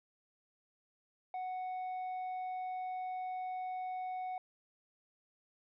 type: tone with tanh clipping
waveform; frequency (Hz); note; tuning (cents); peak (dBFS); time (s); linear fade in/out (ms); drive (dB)
sine; 740; F#5; 0; -38; 1.34-4.38; 2; 4
effects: none